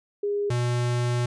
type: tone pair in turn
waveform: sine / square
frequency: 408.5 / 121.45 Hz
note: G#4 / B2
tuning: -29 / -29 cents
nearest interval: octave + major sixth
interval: 2100 cents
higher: first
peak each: -23 dBFS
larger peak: neither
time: 0.23-0.5 / 0.5-1.26 s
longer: second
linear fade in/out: 5 ms
effects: resampled to 22050 Hz